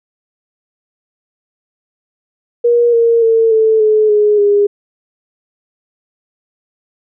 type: tone with pitch steps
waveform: sine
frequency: 475.7 / 463.8 / 452.1 / 440.8 / 429.7 / 418.9 / 408.4 Hz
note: A#4 / A#4 / A4 / A4 / A4 / G#4 / G#4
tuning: +35 / -9 / +47 / +3 / -41 / +15 / -29 cents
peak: -7 dBFS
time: 2.64-4.67 s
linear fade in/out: 10 ms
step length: 290 ms
effects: none